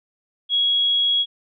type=tone; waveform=sine; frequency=3322 Hz; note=G#7; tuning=in tune; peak=-16 dBFS; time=0.49-1.26 s; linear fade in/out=50 ms; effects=none